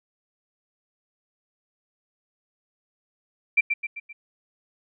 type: tone with echo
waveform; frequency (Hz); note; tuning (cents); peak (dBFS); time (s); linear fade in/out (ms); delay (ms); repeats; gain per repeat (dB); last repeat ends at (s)
sine; 2353; D7; +3; -14; 3.57-3.61; 10; 130; 4; -6; 4.13
effects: none